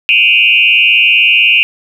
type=tone with frequency modulation; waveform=sine; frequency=2637 Hz; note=E7; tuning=in tune; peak=-5 dBFS; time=0.09-1.63 s; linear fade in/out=0 ms; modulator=116 Hz; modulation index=2.2; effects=7-bit